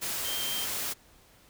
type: tone in noise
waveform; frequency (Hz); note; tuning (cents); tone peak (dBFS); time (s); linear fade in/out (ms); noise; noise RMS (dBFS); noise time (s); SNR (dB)
sine; 3153; G7; +9; -34; 0.24-0.66; 20; white; -33; 0.01-0.94; -4
effects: pink hiss -59 dBFS RMS until 1.49 s